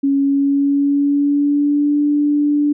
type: tone with pitch glide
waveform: sine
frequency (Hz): 277.2 to 292.7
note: C#4 to D4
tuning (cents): 0 to -6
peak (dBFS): -12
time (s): 0.03-2.73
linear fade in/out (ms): 10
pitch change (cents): +94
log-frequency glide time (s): 0.19-2.01
effects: none